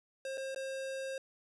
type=tone with dropouts; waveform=square; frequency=534 Hz; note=C5; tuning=35 cents sharp; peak=-38 dBFS; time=0.25-1.18 s; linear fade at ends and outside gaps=2 ms; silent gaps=0.374-0.378 / 0.547-0.56 s; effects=resampled to 24000 Hz